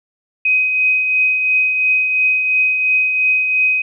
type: tone with tremolo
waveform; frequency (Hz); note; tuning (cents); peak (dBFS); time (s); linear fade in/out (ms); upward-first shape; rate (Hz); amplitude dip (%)
sine; 2517; D#7; +19; -10; 0.45-3.82; 5; triangle; 2.9; 45
effects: none